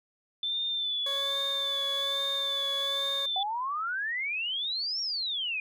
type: tone with vibrato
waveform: sine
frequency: 3520 Hz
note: A7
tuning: in tune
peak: -28 dBFS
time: 0.43-3.43 s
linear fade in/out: 2 ms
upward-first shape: sine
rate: 1.2 Hz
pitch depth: 50 cents each way
type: tone with tremolo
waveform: 20% pulse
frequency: 554.4 Hz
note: C#5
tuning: in tune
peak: -30 dBFS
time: 1.06-3.26 s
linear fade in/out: 5 ms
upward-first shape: sine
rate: 1.2 Hz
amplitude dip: 25%
type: exponential two-way sweep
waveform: sine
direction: up then down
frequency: 740 to 5620 to 2416 Hz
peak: -29 dBFS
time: 3.36-5.6 s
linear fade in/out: 2 ms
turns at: 5.01 s
effects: none